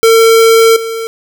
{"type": "tone with level steps", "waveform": "square", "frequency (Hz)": 452.6, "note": "A4", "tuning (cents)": 49, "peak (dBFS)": [-4, -17], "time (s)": [0.03, 1.07], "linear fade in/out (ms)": 0, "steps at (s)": 0.76, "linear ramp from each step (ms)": 5, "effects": []}